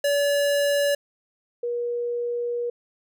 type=tone pair in turn; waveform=square / sine; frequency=572 / 478.8 Hz; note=D5 / A#4; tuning=-46 / +46 cents; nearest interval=minor third; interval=308 cents; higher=first; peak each=-20 / -24 dBFS; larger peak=first; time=0.04-0.95 / 1.63-2.7 s; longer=second; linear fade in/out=5 ms; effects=none